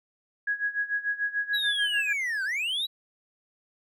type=tone with tremolo; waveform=sine; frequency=1661.2 Hz; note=G#6; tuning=in tune; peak=-23 dBFS; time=0.47-2.13 s; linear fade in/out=5 ms; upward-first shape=sine; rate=6.8 Hz; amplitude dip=85%
type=linear two-way sweep; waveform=triangle; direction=down then up; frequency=3963 to 1488 to 3963 Hz; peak=-25 dBFS; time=1.53-2.87 s; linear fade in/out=20 ms; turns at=2.44 s
effects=none